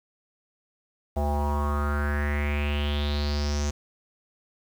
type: tone with low-pass filter sweep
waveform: square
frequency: 73.1 Hz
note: D2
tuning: 7 cents flat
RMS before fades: -26 dBFS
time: 1.16-3.71 s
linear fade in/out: 10 ms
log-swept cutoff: 720 to 6500 Hz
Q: 6.1
effects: 8-bit